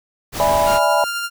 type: noise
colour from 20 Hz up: pink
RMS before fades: -25 dBFS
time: 0.32-0.8 s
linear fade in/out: 50 ms
type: chord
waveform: sine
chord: E dominant seventh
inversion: third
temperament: equal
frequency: 587.3 / 659.3 / 830.6 / 987.8 Hz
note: D5 / E5 / G#5 / B5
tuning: 0 / 0 / 0 / 0 cents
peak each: -19 dBFS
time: 0.4-1.04 s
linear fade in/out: 0 ms
type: tone with tremolo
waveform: sawtooth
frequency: 1396.9 Hz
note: F6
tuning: in tune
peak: -17 dBFS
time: 0.65-1.3 s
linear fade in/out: 50 ms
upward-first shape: sine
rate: 12 Hz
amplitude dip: 25%
effects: none